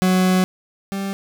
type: tone pair in turn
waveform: 40% pulse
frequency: 185 / 196 Hz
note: F#3 / G3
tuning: 0 / 0 cents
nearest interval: minor second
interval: 100 cents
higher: second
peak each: -13 / -22 dBFS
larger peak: first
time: 0.02-0.44 / 0.92-1.13 s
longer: first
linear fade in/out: 0 ms
effects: none